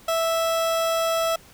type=tone; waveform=30% pulse; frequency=658 Hz; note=E5; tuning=3 cents flat; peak=-18 dBFS; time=0.08-1.36 s; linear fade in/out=5 ms; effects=pink hiss -50 dBFS RMS until 1.53 s